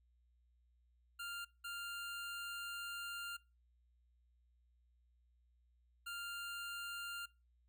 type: tone bursts at uneven times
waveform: 25% pulse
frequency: 1396.9 Hz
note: F6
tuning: in tune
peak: -40 dBFS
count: 3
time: 1.19-1.45 / 1.64-3.37 / 6.06-7.26 s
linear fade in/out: 10 ms
effects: noise-tail reverb RT60 0.3 s tail -23 dB re dry + added 60 Hz sine -70 dBFS peak until 7.68 s